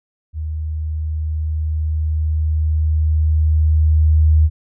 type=tone with level ramp; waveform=sine; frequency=77.78 Hz; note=D#2; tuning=in tune; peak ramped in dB=-21 to -8 dBFS; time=0.33-4.5 s; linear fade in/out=50 ms; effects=none